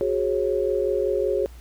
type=chord; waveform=sine; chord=F# suspended second; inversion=none; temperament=equal with one note detuned; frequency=370 / 415.3 / 544.5 Hz; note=F#4 / G#4 / C#5; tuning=0 / 0 / -31 cents; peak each=-25 / -24 / -25 dBFS; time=0.01-1.46 s; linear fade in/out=0 ms; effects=added 60 Hz sine -40 dBFS peak until 1.6 s + pink hiss -53 dBFS RMS until 1.6 s